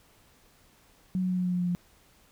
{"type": "tone with pitch steps", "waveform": "sine", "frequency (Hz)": [185, 183.72, 182.45, 181.19, 179.94, 178.7, 177.46, 176.24], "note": ["F#3", "F#3", "F#3", "F#3", "F#3", "F3", "F3", "F3"], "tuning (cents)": [0, -12, -24, -36, -48, 40, 28, 16], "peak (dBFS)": -25, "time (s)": [1.15, 1.75], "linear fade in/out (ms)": 0, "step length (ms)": 75, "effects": ["pink hiss -61 dBFS RMS until 2.31 s"]}